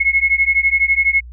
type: beating tone pair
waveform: sine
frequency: 2172 / 2184 Hz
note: C#7 / C#7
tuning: -36 / -26 cents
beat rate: 12 Hz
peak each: -15 dBFS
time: 0-1.21 s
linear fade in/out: 10 ms
effects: added 60 Hz sine -32 dBFS peak until 1.32 s